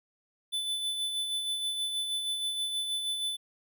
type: tone with tremolo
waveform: square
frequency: 3500 Hz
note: A7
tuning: 10 cents flat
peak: -29 dBFS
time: 0.52-3.37 s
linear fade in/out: 20 ms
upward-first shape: sine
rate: 6.3 Hz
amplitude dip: 40%
effects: none